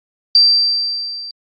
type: tone with level ramp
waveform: sine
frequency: 4692 Hz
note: D8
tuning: 2 cents flat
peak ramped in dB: -5 to -27 dBFS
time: 0.35-1.31 s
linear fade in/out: 2 ms
effects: Opus 48 kbps